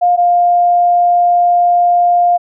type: tone pair in turn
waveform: sine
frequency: 708 / 703.1 Hz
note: F5 / F5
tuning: +23 / +11 cents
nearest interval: unison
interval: 12 cents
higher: first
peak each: -7 dBFS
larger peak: neither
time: 0.01-0.17 / 0.17-2.38 s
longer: second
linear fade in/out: 20 ms
effects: none